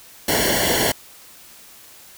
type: noise with comb filter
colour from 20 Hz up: pink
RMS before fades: -19 dBFS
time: 0.28-0.92 s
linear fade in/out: 5 ms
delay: 0.8 ms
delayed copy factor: -0.85
effects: white hiss -45 dBFS RMS until 2.17 s